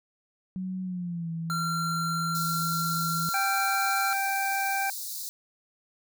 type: tone with pitch glide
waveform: sine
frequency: 186.1 to 164.84 Hz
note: F#3 to E3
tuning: +10 to 0 cents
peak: -30 dBFS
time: 0.56-3.29 s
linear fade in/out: 0 ms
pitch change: -210 cents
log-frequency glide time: 0.83-1.3 s
type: tone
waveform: square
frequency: 1371 Hz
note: F6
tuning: 32 cents flat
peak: -29 dBFS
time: 1.5-4.13 s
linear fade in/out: 0 ms
type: high-pass noise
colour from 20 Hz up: white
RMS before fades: -36 dBFS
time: 2.35-5.29 s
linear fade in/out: 0 ms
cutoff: 3800 Hz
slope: 96 dB/octave
type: harmonic tone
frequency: 784 Hz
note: G5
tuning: in tune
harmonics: 1 / 2 / 3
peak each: -28 / -31 / -33 dBFS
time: 3.34-4.9 s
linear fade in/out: 2 ms
effects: none